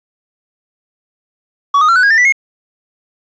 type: tone with pitch steps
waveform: triangle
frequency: 1131 / 1240.5 / 1360.6 / 1492.4 / 1636.9 / 1795.4 / 1969.2 / 2160 Hz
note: C#6 / D#6 / F6 / F#6 / G#6 / A6 / B6 / C#7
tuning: +34 / -6 / -46 / +14 / -26 / +34 / -6 / -45 cents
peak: -5 dBFS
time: 1.74-2.324 s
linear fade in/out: 5 ms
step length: 73 ms
effects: resampled to 16000 Hz + 7-bit